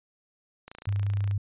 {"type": "click train", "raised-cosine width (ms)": 0.3, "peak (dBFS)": -27, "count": 19, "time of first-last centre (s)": [0.68, 1.312], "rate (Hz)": 28.5}
{"type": "tone", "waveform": "sine", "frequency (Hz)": 100.6, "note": "G2", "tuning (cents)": 45, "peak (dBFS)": -24, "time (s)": [0.87, 1.38], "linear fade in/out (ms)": 5}
{"effects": ["resampled to 8000 Hz"]}